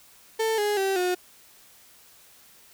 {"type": "tone with pitch steps", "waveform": "35% pulse", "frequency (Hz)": [444.8, 415, 387.2, 361.3], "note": ["A4", "G#4", "G4", "F#4"], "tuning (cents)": [19, -1, -21, -41], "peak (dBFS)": -21, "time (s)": [0.39, 1.15], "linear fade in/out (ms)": 10, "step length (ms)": 190, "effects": ["white hiss -54 dBFS RMS until 2.73 s"]}